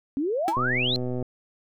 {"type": "exponential sweep", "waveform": "sine", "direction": "up", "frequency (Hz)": [261.1, 4239], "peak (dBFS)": -23, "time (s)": [0.17, 0.96], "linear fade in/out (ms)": 0}
{"type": "tone with exponential decay", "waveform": "35% pulse", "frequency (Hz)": 329.6, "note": "E4", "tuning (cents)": 0, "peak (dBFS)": -20, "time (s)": [0.48, 0.58], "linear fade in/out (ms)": 1, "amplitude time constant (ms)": 20}
{"type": "click train", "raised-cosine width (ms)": 2, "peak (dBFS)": -18, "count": 83, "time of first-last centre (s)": [0.57, 1.226], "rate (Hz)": 125}
{"effects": []}